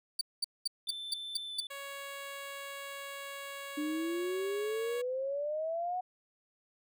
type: tone bursts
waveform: 35% pulse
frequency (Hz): 4600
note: D8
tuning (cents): -37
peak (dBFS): -28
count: 7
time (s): 0.19-1.604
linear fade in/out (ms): 5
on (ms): 22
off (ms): 210
type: tone with pitch glide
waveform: triangle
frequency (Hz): 3536 to 3503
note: A7 to A7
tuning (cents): +8 to -8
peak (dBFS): -38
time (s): 0.87-1.67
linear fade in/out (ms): 2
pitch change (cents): -16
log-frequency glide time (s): 1.45-1.55
type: tone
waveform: 10% pulse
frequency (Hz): 557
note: C#5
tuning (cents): +8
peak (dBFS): -33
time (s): 1.7-5.02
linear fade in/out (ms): 10
type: exponential sweep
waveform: sine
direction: up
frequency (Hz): 293.7 to 742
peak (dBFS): -32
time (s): 3.77-6.01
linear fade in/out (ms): 10
effects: none